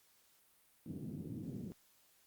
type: band-pass noise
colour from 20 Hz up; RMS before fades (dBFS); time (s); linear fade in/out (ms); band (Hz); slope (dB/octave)
white; -45; 0.86-1.72; 0; 110 to 270; 24
effects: white hiss -70 dBFS RMS until 2.26 s + Opus 48 kbps